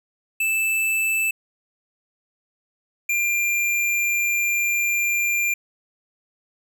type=tone pair in turn; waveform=square; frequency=2637 / 2387 Hz; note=E7 / D7; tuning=0 / +28 cents; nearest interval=major second; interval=172 cents; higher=first; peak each=-20 dBFS; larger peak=neither; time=0.4-1.31 / 3.09-5.54 s; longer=second; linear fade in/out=5 ms; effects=none